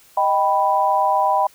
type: chord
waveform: sine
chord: Eb augmented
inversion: none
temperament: equal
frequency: 622.3 / 784 / 987.8 Hz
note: Eb5 / G5 / B5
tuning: 0 / 0 / 0 cents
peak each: -22 / -18 / -18 dBFS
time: 0.17-1.47 s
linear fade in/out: 5 ms
effects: white hiss -51 dBFS RMS until 1.54 s